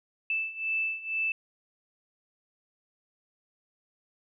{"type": "beating tone pair", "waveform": "sine", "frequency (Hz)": [2637, 2639.1], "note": ["E7", "E7"], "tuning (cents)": [0, 1], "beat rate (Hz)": 2.1, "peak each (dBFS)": [-33, -30], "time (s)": [0.3, 1.32], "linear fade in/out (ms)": 2, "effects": []}